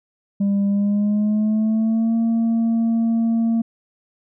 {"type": "tone with pitch glide", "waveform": "sine", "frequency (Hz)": [200, 228.4], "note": ["G3", "A#3"], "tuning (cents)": [35, -35], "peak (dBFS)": -13, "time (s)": [0.4, 3.62], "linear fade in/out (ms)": 10, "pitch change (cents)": 230, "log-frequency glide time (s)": [0.67, 2.16], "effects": ["tanh soft clip ceiling -15 dBFS"]}